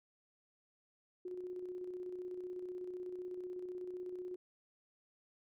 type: tone with tremolo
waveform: sine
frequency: 362.6 Hz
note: F#4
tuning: 35 cents flat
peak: -40 dBFS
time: 1.25-4.36 s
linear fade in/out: 5 ms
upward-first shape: square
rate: 16 Hz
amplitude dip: 35%
effects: none